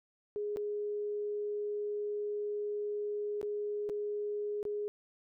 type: tone with dropouts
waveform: sine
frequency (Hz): 415.3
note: G#4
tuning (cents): 0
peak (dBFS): -33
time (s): 0.36-4.88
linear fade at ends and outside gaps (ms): 0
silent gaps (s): 0.561-0.57 / 3.414-3.429 / 3.891-3.897 / 4.629-4.652
effects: none